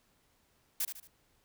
blue noise with echo, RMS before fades -32 dBFS, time 0.8-0.85 s, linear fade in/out 5 ms, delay 75 ms, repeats 3, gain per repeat -8 dB, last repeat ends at 1.075 s, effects pink hiss -71 dBFS RMS until 1.44 s

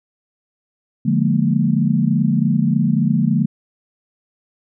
sine chord, Bb dominant seventh, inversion first, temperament just, 145.68 / 174.81 / 209.8 / 233.1 Hz, D3 / F3 / Ab3 / Bb3, -14 / +2 / +18 / 0 cents, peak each -19 dBFS, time 1.05-3.46 s, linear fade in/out 10 ms, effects none

